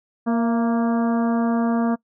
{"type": "harmonic tone with a mistuned harmonic", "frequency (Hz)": 233.1, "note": "A#3", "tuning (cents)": 0, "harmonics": [1, 2, 3, 4, 5, 6, 7], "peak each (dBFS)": [-18, -29, -28, -33, -33, -39, -40], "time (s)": [0.26, 1.96], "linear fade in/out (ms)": 20, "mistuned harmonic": 3, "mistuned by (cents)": -37, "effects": ["noise-tail reverb RT60 0.1 s tail -23 dB re dry"]}